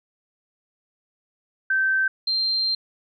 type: tone pair in turn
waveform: sine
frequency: 1551 / 4162 Hz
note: G6 / C8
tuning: -19 / -10 cents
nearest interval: octave + perfect fourth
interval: 1709 cents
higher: second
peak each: -18 / -20 dBFS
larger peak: first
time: 1.7-2.08 / 2.27-2.75 s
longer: second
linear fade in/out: 5 ms
effects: none